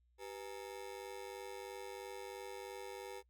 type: ring-modulated tone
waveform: 30% pulse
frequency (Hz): 440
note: A4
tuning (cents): 0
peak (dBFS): -40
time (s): 0.18-3.23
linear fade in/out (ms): 50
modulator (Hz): 51.5
effects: noise-tail reverb RT60 0.1 s tail -23 dB re dry + added 60 Hz sine -70 dBFS peak until 3.29 s